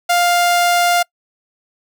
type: tone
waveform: sawtooth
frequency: 701 Hz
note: F5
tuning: 6 cents sharp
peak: -8 dBFS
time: 0.09-1.03 s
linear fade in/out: 10 ms
effects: noise-tail reverb RT60 0.1 s tail -26 dB re dry